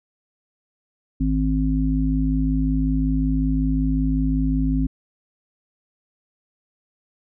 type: harmonic tone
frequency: 52.7 Hz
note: G#1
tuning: 26 cents sharp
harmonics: 1 / 3 / 5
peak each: -21 / -25 / -21 dBFS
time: 1.2-4.87 s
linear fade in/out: 10 ms
effects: none